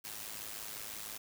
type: noise with amplitude modulation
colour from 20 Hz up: white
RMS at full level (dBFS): -41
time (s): 0.04-1.18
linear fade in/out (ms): 10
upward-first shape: sine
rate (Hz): 106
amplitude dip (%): 70
effects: none